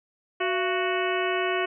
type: harmonic tone with a mistuned harmonic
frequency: 370 Hz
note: F#4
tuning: in tune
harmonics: 1 / 2 / 3 / 4 / 5 / 6 / 7 / 8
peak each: -27 / -30 / -32 / -33 / -34 / -35 / -35 / -36 dBFS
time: 0.4-1.66 s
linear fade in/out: 10 ms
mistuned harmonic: 2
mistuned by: -140 cents
effects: none